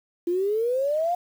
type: exponential sweep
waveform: sine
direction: up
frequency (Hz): 340 to 720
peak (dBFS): -21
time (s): 0.27-1.15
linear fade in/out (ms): 5
effects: 8-bit